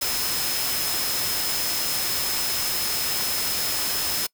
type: tone in noise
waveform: sine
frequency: 5150 Hz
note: E8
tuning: 41 cents flat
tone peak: -29 dBFS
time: 0.01-4.27 s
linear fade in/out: 10 ms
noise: white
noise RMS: -26 dBFS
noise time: 0.01-4.27 s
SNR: -6 dB
effects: noise-tail reverb RT60 0.1 s tail -25 dB re dry